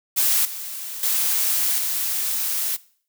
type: noise with level steps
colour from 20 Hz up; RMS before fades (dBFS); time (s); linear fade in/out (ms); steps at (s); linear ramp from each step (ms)
blue; -19 / -32 / -21 / -24; 0.16-2.77; 20; 0.45 / 1.03 / 1.78; 2
effects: noise-tail reverb RT60 0.5 s tail -20 dB re dry